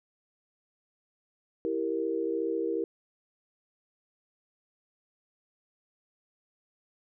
sine chord, E diminished, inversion none, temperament equal, 329.6 / 392 / 466.2 Hz, E4 / G4 / Bb4, 0 / 0 / 0 cents, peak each -32 / -33 / -31 dBFS, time 1.65-2.84 s, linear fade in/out 0 ms, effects none

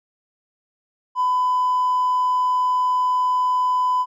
sine tone with hard clipping, 1003 Hz, B5, 26 cents sharp, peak -17 dBFS, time 1.15-4.06 s, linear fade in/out 50 ms, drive 1 dB, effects none

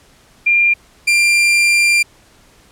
sine / 40% pulse tone pair in turn, 2394 / 2383 Hz, D7 / D7, +33 / +25 cents, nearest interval unison, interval 8 cents, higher first, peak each -9 dBFS, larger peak neither, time 0.46-0.74 / 1.07-2.03 s, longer second, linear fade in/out 10 ms, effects pink hiss -49 dBFS RMS until 2.71 s + low-pass 11000 Hz 12 dB/octave

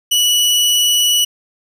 sawtooth tone with vibrato, 2944 Hz, F#7, 9 cents flat, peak -8 dBFS, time 0.11-1.25 s, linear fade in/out 10 ms, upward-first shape square, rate 20 Hz, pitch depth 9 cents each way, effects none

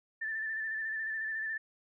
sine tone with vibrato, 1768 Hz, A6, 8 cents sharp, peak -33 dBFS, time 0.21-1.58 s, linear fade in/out 10 ms, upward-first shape square, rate 14 Hz, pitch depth 25 cents each way, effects none

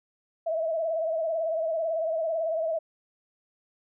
sine tone with vibrato, 648 Hz, E5, 30 cents flat, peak -25 dBFS, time 0.46-2.79 s, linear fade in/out 10 ms, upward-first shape sine, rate 18 Hz, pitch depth 65 cents each way, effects none

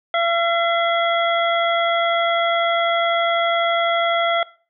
harmonic tone with a mistuned harmonic, 678 Hz, E5, 49 cents sharp, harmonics 1 / 2 / 3 / 5, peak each -19 / -22 / -24 / -26 dBFS, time 0.14-4.43 s, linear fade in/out 2 ms, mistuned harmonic 5, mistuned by -31 cents, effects noise-tail reverb RT60 0.4 s tail -20 dB re dry

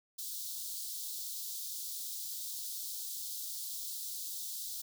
white high-pass noise, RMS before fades -41 dBFS, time 0.18-4.82 s, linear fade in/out 10 ms, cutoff 3600 Hz, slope 48 dB/octave, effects none

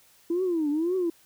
sine tone with vibrato, 330 Hz, E4, 2 cents sharp, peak -22 dBFS, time 0.3-1.1 s, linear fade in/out 5 ms, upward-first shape triangle, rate 1.9 Hz, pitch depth 250 cents each way, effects tanh soft clip ceiling -19 dBFS + white hiss -59 dBFS RMS until 1.25 s

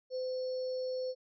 sine tone with sample-and-hold, 511 Hz, C5, 41 cents flat, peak -33 dBFS, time 0.1-1.15 s, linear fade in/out 50 ms, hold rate 4900 Hz, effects resampled to 16000 Hz

